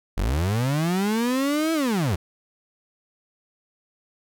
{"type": "linear two-way sweep", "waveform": "35% pulse", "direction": "up then down", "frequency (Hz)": [39.55, 329.6, 77.6], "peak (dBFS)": -19, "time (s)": [0.17, 2.16], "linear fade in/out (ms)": 10, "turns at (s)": 1.73, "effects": []}